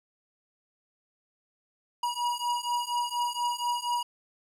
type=beating tone pair; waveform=square; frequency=960 / 964.2 Hz; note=B5 / B5; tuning=-49 / -42 cents; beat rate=4.2 Hz; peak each=-32 / -31 dBFS; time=2.03-4.03 s; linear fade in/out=5 ms; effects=low-pass 12000 Hz 12 dB/octave